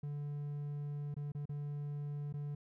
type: tone with dropouts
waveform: triangle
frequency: 145.5 Hz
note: D3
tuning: 16 cents flat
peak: -36 dBFS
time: 0.03-2.55 s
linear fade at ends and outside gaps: 5 ms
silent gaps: 1.143-1.165 / 1.32-1.348 / 1.456-1.492 / 2.327-2.338 s
effects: none